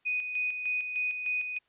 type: tone with tremolo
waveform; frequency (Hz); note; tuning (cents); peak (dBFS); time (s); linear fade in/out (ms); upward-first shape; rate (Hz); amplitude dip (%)
sine; 2489; D#7; 0; -27; 0.05-1.59; 20; square; 3.3; 50
effects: white hiss -71 dBFS RMS until 1.68 s + resampled to 8000 Hz